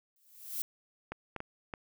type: noise with exponential growth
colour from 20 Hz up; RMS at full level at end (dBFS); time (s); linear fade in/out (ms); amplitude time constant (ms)
violet; -33; 0.16-0.62; 1; 98
type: clicks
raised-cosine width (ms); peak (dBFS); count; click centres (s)
0.5; -23; 4; 1.12 / 1.363 / 1.404 / 1.738
effects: none